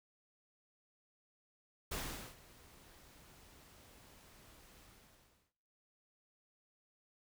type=noise with ADSR envelope; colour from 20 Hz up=pink; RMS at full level=-40 dBFS; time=1.91-5.53 s; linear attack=10 ms; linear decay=430 ms; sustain=-21 dB; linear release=710 ms; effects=noise-tail reverb RT60 0.9 s tail -20 dB re dry